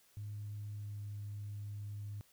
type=tone with pitch glide; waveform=sine; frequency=104 to 102.98 Hz; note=G#2 to G#2; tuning=+3 to -14 cents; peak=-40 dBFS; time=0.17-2.21 s; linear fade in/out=0 ms; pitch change=-17 cents; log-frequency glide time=0.71-0.98 s; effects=tanh soft clip ceiling -36 dBFS + white hiss -68 dBFS RMS until 2.32 s